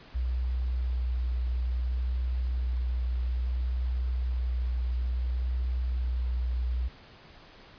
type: tone with vibrato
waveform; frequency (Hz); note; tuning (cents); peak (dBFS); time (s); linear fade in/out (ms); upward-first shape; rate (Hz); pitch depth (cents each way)
sine; 61.74; B1; 0; -26; 0.14-6.89; 20; sine; 0.59; 15
effects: pink hiss -52 dBFS RMS until 7.78 s + resampled to 11025 Hz